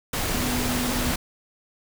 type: tone in noise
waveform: sine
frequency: 246.9 Hz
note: B3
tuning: in tune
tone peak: -28 dBFS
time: 0.34-1.12 s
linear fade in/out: 5 ms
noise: pink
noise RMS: -26 dBFS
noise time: 0.13-1.16 s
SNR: -5 dB
effects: none